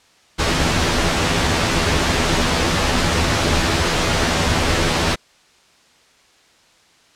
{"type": "noise with comb filter", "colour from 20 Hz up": "pink", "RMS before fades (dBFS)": -17, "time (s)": [0.38, 5.16], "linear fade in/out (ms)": 20, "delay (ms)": 12, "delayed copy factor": 0.65, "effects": ["white hiss -53 dBFS RMS until 7.15 s", "low-pass 6000 Hz 12 dB/octave"]}